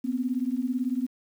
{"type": "beating tone pair", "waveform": "sine", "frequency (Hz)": [243.6, 261.6], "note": ["B3", "C4"], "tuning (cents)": [-24, 0], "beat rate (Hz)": 18, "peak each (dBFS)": -28, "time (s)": [0.04, 1.07], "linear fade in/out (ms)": 10, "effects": ["9-bit"]}